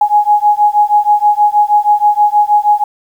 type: beating tone pair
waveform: sine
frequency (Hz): 830.6 / 836.9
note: G#5 / G#5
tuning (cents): 0 / +13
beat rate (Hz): 6.3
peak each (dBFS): -10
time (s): 0.01-2.84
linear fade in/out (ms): 5
effects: 7-bit